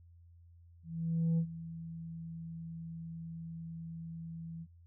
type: tone with ADSR envelope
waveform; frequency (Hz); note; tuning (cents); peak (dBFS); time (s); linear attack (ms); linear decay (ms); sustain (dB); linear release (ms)
sine; 164.81; E3; 0; -24; 0.83-4.67; 550; 80; -17; 51
effects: tanh soft clip ceiling -26 dBFS + added 85 Hz sine -56 dBFS peak until 4.86 s